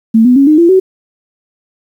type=tone with pitch steps; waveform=sine; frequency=224.2 / 248.8 / 276 / 306.3 / 339.8 / 377.1 Hz; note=A3 / B3 / C#4 / D#4 / F4 / F#4; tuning=+33 / +13 / -7 / -27 / -47 / +33 cents; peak=-3 dBFS; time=0.14-0.8 s; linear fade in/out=10 ms; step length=110 ms; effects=7-bit